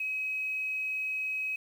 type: tone with quantisation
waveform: sine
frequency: 2543 Hz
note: D#7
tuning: 37 cents sharp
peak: -30 dBFS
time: 0-1.56 s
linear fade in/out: 5 ms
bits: 9
effects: none